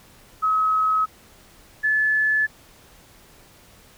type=tone pair in turn; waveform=sine; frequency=1279 / 1729.1 Hz; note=D#6 / A6; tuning=+47 / -31 cents; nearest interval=perfect fourth; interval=522 cents; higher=second; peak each=-17 dBFS; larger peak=neither; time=0.42-1.06 / 1.83-2.47 s; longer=neither; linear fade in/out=20 ms; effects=pink hiss -51 dBFS RMS until 3.97 s